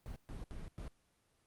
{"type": "noise bursts at uneven times", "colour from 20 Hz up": "brown", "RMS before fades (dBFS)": -45, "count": 4, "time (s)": [[0.06, 0.16], [0.29, 0.44], [0.51, 0.68], [0.78, 0.88]], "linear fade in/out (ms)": 0, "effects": ["pink hiss -75 dBFS RMS until 1.46 s", "Opus 24 kbps"]}